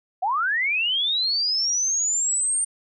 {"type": "linear sweep", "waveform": "sine", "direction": "up", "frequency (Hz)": [696, 8870], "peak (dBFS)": -20, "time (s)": [0.22, 2.65], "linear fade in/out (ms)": 10, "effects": []}